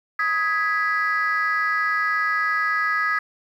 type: chord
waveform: sine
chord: G# minor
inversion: second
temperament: equal with one note detuned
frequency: 1258.2 / 1661.2 / 1975.5 Hz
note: D#6 / G#6 / B6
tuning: +19 / 0 / 0 cents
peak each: -22 / -22 / -24 dBFS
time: 0.19-3.19 s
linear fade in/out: 5 ms
effects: tanh soft clip ceiling -14 dBFS + 9-bit